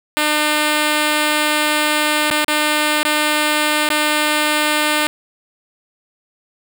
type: tone with dropouts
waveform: 5% pulse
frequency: 301.8 Hz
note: D4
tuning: 47 cents sharp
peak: -3 dBFS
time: 0.17-5.07 s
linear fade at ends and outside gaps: 0 ms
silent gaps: 2.301-2.311 / 2.446-2.481 / 3.031-3.05 / 3.89-3.902 s
effects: none